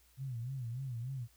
sine tone with vibrato, 125.1 Hz, B2, 23 cents sharp, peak -37 dBFS, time 0.17-1.28 s, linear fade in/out 50 ms, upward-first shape sine, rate 3.4 Hz, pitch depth 150 cents each way, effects added 60 Hz sine -67 dBFS peak until 1.36 s + white hiss -68 dBFS RMS until 1.36 s

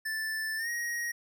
square tone with pitch glide, 1760 to 1886.3 Hz, A6 to A#6, 0 to +20 cents, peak -32 dBFS, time 0.05-1.12 s, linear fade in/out 10 ms, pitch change +120 cents, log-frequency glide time 0.57-0.69 s, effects none

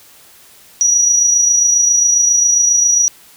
sine tone with amplitude modulation, 5810 Hz, F#8, 32 cents flat, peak -7 dBFS, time 0.81-3.08 s, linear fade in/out 0 ms, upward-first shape sine, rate 27.4 Hz, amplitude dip 40%, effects white hiss -44 dBFS RMS until 3.36 s

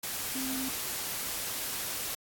sine tone in noise, 262.9 Hz, C4, 8 cents sharp, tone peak -34 dBFS, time 0.35-0.69 s, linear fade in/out 5 ms, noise white, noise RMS -35 dBFS, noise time 0.03-2.15 s, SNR -2 dB, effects AAC 64 kbps

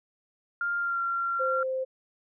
sine tone with pitch glide, 1400 to 1374.4 Hz, F6 to F6, +4 to -28 cents, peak -26 dBFS, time 0.61-1.63 s, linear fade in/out 2 ms, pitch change -32 cents, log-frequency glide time 0.79-1 s
sine tone, 522 Hz, C5, 4 cents flat, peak -27 dBFS, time 1.39-1.85 s, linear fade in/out 20 ms
effects none

